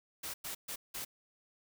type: noise bursts at uneven times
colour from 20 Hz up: white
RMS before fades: -41 dBFS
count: 4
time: 0.23-0.34 / 0.44-0.55 / 0.68-0.76 / 0.94-1.05 s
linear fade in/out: 10 ms
effects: none